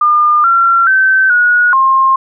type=tone with pitch steps; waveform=sine; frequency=1207 / 1366 / 1542 / 1454 / 1064 Hz; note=D6 / F6 / G6 / F#6 / C6; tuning=+47 / -39 / -29 / -31 / +29 cents; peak=-6 dBFS; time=0.01-2.16 s; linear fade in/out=5 ms; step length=430 ms; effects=none